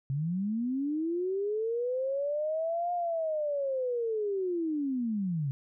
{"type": "linear two-way sweep", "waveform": "sine", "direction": "up then down", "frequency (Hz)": [130.81, 711, 130.81], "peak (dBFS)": -28, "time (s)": [0.1, 5.51], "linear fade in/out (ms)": 0, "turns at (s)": 2.93, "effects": []}